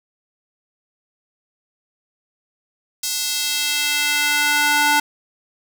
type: tone with high-pass filter sweep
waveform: square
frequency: 293.7 Hz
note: D4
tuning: in tune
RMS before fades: -19 dBFS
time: 3.03-5 s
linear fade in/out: 5 ms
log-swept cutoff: 5400 to 970 Hz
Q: 1.2
effects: none